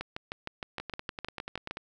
two click trains, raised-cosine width 0.3 ms, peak -21 / -19 dBFS, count 11 / 12, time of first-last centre 0.8-1.771 / 0.01-1.71 s, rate 10.3 / 6.47 Hz, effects none

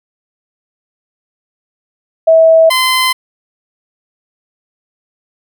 sine / 15% pulse tone pair in turn, 649 / 1030.2 Hz, E5 / C6, -27 / -27 cents, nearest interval minor sixth, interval 800 cents, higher second, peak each -3 dBFS, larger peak neither, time 2.27-2.7 / 2.7-3.13 s, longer neither, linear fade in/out 10 ms, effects none

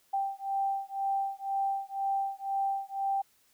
sine beating tone pair, 784 / 786 Hz, G5 / G5, 0 / +4 cents, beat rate 2 Hz, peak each -32 / -32 dBFS, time 0.13-3.22 s, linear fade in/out 10 ms, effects white hiss -67 dBFS RMS until 3.53 s

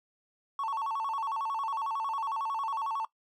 triangle tone with vibrato, 997 Hz, B5, 16 cents sharp, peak -27 dBFS, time 0.59-3.05 s, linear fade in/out 2 ms, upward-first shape square, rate 11 Hz, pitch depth 190 cents each way, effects noise-tail reverb RT60 0.1 s tail -21 dB re dry + tanh soft clip ceiling -25 dBFS

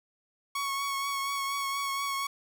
sawtooth tone with vibrato, 1108.7 Hz, C#6, in tune, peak -26 dBFS, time 0.55-2.27 s, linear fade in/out 5 ms, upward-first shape triangle, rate 4.2 Hz, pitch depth 26 cents each way, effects none

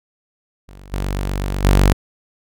sawtooth tone with level steps, 48.01 Hz, G1, 35 cents flat, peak -34 / -16 / -6 dBFS, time 0.68-1.93 s, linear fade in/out 10 ms, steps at 0.92 / 1.64 s, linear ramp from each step 10 ms, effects none

